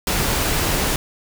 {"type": "noise", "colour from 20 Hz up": "pink", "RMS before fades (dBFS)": -20, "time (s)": [0.07, 0.96], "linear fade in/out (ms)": 2, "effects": []}